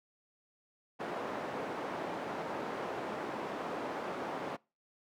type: band-pass noise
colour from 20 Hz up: white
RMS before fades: -39 dBFS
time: 0.99-4.57 s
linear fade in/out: 20 ms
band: 230 to 860 Hz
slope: 12 dB/octave
effects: noise-tail reverb RT60 0.3 s tail -25 dB re dry